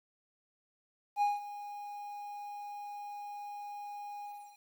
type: tone with ADSR envelope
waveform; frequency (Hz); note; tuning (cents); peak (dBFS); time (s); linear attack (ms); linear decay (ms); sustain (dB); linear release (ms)
triangle; 821; G#5; -20; -23; 1.16-4.59; 58; 180; -16; 340
effects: 10-bit